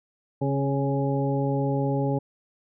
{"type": "harmonic tone with a mistuned harmonic", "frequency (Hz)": 138.59, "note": "C#3", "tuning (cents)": 0, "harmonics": [1, 2, 3, 4, 6], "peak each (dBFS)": [-25, -28, -30, -31, -33], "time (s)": [0.41, 2.19], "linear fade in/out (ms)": 10, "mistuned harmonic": 2, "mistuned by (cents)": -18, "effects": []}